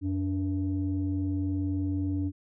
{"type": "tone pair together", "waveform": "sine", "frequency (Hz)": [90.6, 288.2], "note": ["F#2", "D4"], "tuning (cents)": [-36, -33], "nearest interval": "octave + minor sixth", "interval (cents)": 2003, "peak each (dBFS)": -28, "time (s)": [0.01, 2.32], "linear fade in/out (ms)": 50, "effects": ["tanh soft clip ceiling -21 dBFS"]}